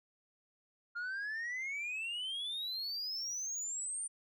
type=exponential sweep; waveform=sine; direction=up; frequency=1396.9 to 9160 Hz; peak=-34 dBFS; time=0.95-4.08 s; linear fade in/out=20 ms; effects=tanh soft clip ceiling -36 dBFS